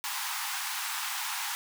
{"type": "high-pass noise", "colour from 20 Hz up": "pink", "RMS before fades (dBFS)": -34, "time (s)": [0.04, 1.55], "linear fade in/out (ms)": 0, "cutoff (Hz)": 790, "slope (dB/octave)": 96, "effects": []}